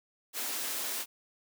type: high-pass noise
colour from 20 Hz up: white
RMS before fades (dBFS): -35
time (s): 0.33-1.06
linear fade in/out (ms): 50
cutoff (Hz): 220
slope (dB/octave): 96
effects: none